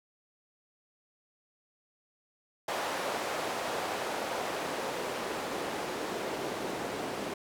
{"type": "noise with band-pass filter sweep", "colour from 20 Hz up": "white", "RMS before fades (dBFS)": -35, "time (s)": [2.68, 7.34], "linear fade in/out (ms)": 5, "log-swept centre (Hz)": [670, 370], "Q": 1.1, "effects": []}